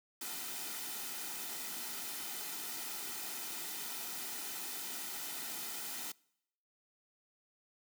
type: noise with comb filter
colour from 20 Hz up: white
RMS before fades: -42 dBFS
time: 0.21-6.12 s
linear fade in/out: 5 ms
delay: 1.8 ms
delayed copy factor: -0.55
effects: noise-tail reverb RT60 0.8 s tail -25 dB re dry + high-pass 200 Hz 12 dB/octave